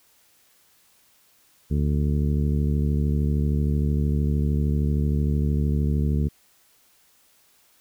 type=harmonic tone; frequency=73.1 Hz; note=D2; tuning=7 cents flat; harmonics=1 / 2 / 3 / 4 / 5 / 6; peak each=-22 / -24 / -28 / -36 / -37 / -38 dBFS; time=1.7-6.29 s; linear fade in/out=20 ms; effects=white hiss -60 dBFS RMS until 7.8 s